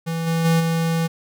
square tone with level steps, 164.81 Hz, E3, in tune, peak -23 / -19 / -15 / -19 dBFS, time 0.06-1.08 s, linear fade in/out 20 ms, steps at 0.26 / 0.44 / 0.59 s, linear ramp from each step 20 ms, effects none

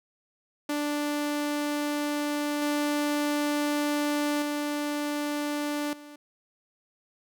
sawtooth tone with level steps, 293.7 Hz, D4, in tune, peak -23 / -21 / -24 / -40 dBFS, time 0.69-6.16 s, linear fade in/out 5 ms, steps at 2.62 / 4.42 / 5.93 s, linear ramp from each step 2 ms, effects none

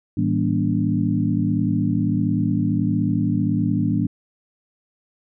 sine tone cluster, 109.4 / 162.7 / 198.5 / 240 / 289.9 Hz, A2 / E3 / G3 / B3 / D4, -9 / -22 / +22 / -49 / -22 cents, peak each -24 dBFS, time 0.17-4.07 s, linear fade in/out 5 ms, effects none

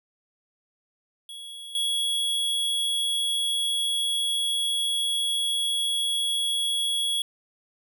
square tone with level steps, 3342 Hz, G#7, 10 cents sharp, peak -38 / -24 dBFS, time 1.29-7.22 s, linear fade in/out 2 ms, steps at 1.75 s, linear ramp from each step 2 ms, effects none

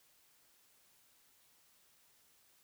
silence, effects white hiss -69 dBFS RMS until 2.63 s

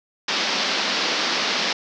white band-pass noise, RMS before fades -23 dBFS, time 0.28-1.73 s, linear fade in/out 5 ms, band 180 to 5400 Hz, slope 48 dB/octave, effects none

